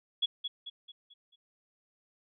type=tone with echo; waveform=sine; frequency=3366 Hz; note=G#7; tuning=23 cents sharp; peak=-25 dBFS; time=0.22-0.26 s; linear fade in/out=10 ms; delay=220 ms; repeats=5; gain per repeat=-7 dB; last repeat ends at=1.36 s; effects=none

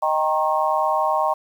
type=chord; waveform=sine; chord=Eb dominant seventh; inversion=none; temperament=equal with one note detuned; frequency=622.3 / 784 / 932.3 / 1082.2 Hz; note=Eb5 / G5 / Bb5 / Db6; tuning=0 / 0 / 0 / -42 cents; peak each=-23 dBFS; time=0.02-1.34 s; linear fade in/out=10 ms; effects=8-bit

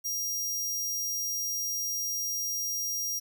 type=tone; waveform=sawtooth; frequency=5700 Hz; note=F8; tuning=34 cents sharp; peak=-27 dBFS; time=0.04-3.2 s; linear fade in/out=20 ms; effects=10-bit

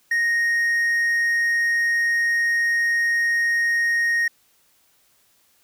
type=tone; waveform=triangle; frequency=1864.7 Hz; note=A#6; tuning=in tune; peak=-16 dBFS; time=0.11-4.28 s; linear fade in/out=5 ms; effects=white hiss -61 dBFS RMS until 5.63 s

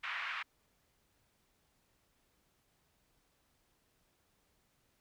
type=band-pass noise; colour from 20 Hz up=white; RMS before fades=-40 dBFS; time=0.03-0.43 s; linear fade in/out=10 ms; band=1100 to 2500 Hz; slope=24 dB/octave; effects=pink hiss -75 dBFS RMS until 5 s

